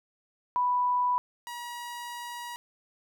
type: tone pair in turn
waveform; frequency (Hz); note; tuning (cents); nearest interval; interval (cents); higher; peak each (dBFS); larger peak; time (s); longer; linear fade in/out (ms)
sine / sawtooth; 987.8 / 959.1; B5 / A#5; 0 / +49; minor second; 51; first; -23 / -33; first; 0.56-1.18 / 1.47-2.56; second; 0
effects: none